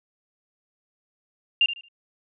sine tone with echo, 2794 Hz, F7, in tune, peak -15 dBFS, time 1.61-1.66 s, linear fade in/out 2 ms, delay 75 ms, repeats 3, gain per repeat -12 dB, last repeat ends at 1.885 s, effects none

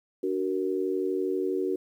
sine chord, D augmented, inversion none, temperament equal with one note detuned, 293.7 / 373.9 / 466.2 Hz, D4 / F#4 / A#4, 0 / +18 / 0 cents, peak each -32 / -27 / -33 dBFS, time 0.23-1.76 s, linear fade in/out 5 ms, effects 10-bit

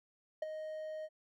triangle tone with ADSR envelope, 623 Hz, D#5, 2 cents sharp, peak -29 dBFS, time 0.42-1.09 s, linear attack 5 ms, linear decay 17 ms, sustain -9 dB, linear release 46 ms, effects none

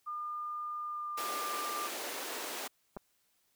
sine tone with pitch glide, 1208 to 1190.7 Hz, D6 to D6, +48 to +23 cents, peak -36 dBFS, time 0.06-1.88 s, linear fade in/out 20 ms, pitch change -25 cents, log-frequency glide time 0.79-1.56 s
pink high-pass noise, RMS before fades -40 dBFS, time 1.17-2.68 s, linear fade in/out 10 ms, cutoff 330 Hz, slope 24 dB/octave
clicks, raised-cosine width 1 ms, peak -29 dBFS, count 2, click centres 2.966 / 2.971 s
effects white hiss -74 dBFS RMS until 3.55 s

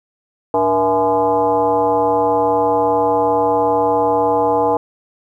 sine tone with frequency modulation, 659.3 Hz, E5, in tune, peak -12 dBFS, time 0.54-4.77 s, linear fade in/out 2 ms, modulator 183 Hz, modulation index 1.7, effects 9-bit

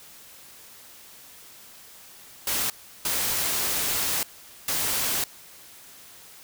white noise bursts at uneven times, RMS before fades -26 dBFS, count 3, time 2.47-2.7 / 3.05-4.23 / 4.68-5.24 s, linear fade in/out 2 ms, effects white hiss -48 dBFS RMS until 6.43 s

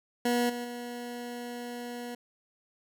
20% pulse tone with level steps, 241.5 Hz, B3, 39 cents flat, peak -20 / -29 / -32 dBFS, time 0.25-2.15 s, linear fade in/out 5 ms, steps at 0.49 / 0.64 s, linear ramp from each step 10 ms, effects none

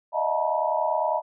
sine tone cluster, 610 / 640 / 712 / 883 / 961 Hz, D#5 / D#5 / F5 / A5 / B5, -34 / +49 / +33 / +6 / -48 cents, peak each -29 / -27 / -31 / -28 / -27 dBFS, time 0.12-1.22 s, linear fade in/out 50 ms, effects none

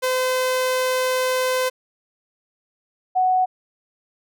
sawtooth / sine tone pair in turn, 512 / 741.8 Hz, C5 / F#5, -38 / +4 cents, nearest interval tritone, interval 642 cents, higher second, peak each -15 dBFS, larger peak neither, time 0.02-1.7 / 3.15-3.46 s, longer first, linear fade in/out 20 ms, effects none

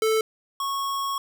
square tone pair in turn, 440 / 1101.4 Hz, A4 / C#6, 0 / -11 cents, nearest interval octave + major third, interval 1589 cents, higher second, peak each -20 / -26 dBFS, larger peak first, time 0.02-0.21 / 0.6-1.18 s, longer second, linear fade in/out 2 ms, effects 10-bit

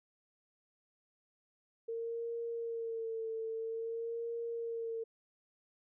sine tone with vibrato, 456.4 Hz, A#4, 37 cents flat, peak -36 dBFS, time 1.88-5.04 s, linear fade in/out 10 ms, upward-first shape sine, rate 0.5 Hz, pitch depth 35 cents each way, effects none

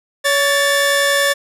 sawtooth tone pair together, 563.1 / 1760 Hz, C#5 / A6, +27 / 0 cents, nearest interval octave + minor sixth, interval 1973 cents, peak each -12 dBFS, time 0.24-1.34 s, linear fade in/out 20 ms, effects resampled to 32000 Hz

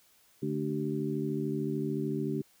harmonic tone with a mistuned harmonic, 73.5 Hz, D2, 2 cents sharp, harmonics 2 / 3 / 4 / 5, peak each -35 / -35 / -35 / -35 dBFS, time 0.42-2.42 s, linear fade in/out 10 ms, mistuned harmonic 5, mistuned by +75 cents, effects white hiss -64 dBFS RMS until 2.6 s

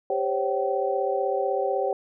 sine tone cluster, 394.4 / 522 / 558 / 766 Hz, G4 / C5 / C#5 / G5, +11 / -4 / +11 / -40 cents, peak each -28 dBFS, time 0.1-1.93 s, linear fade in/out 2 ms, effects none

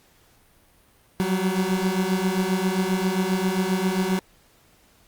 30% pulse beating tone pair, 183.3 / 190.8 Hz, F#3 / G3, -16 / -47 cents, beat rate 7.5 Hz, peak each -22 / -21 dBFS, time 1.2-4.19 s, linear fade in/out 0 ms, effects pink hiss -58 dBFS RMS until 5.07 s + Opus 48 kbps

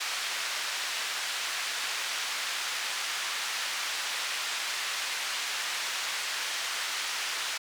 pink band-pass noise, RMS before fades -33 dBFS, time 0-7.58 s, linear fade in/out 10 ms, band 1500 to 6400 Hz, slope 12 dB/octave, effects none

